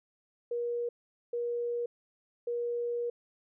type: tone bursts at uneven times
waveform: sine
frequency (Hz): 476.8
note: A#4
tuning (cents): +39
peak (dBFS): -30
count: 3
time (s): 0.51-0.89 / 1.33-1.86 / 2.47-3.1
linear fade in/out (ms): 5
effects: none